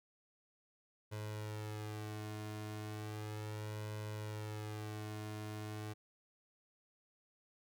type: tone with flanger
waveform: sawtooth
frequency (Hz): 106.7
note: G#2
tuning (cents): +47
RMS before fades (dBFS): -44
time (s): 1.11-5.94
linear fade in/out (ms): 20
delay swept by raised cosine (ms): 2 to 2.85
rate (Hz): 0.35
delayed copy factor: +0.85
effects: none